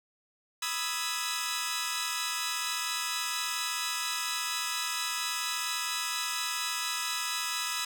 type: chord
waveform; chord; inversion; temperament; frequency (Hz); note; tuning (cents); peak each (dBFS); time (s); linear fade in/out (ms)
10% pulse; E major seventh; second; equal with one note detuned; 987.8 / 1244.5 / 1318.5 / 1672.8; B5 / D#6 / E6 / G#6; 0 / 0 / 0 / +12; -28; 0.62-7.85; 5
effects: none